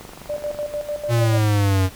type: click train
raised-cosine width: 1 ms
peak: -24 dBFS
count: 16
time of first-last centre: 0.01-0.63 s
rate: 24.2 Hz
type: tone with tremolo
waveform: sine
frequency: 591 Hz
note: D5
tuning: 11 cents sharp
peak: -22 dBFS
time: 0.29-1.38 s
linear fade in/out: 10 ms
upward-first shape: square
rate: 6.7 Hz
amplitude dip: 70%
type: exponential sweep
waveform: square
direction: down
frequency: 119.4 to 92.5 Hz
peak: -16 dBFS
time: 1.08-1.9 s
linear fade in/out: 50 ms
effects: pink hiss -42 dBFS RMS until 1.95 s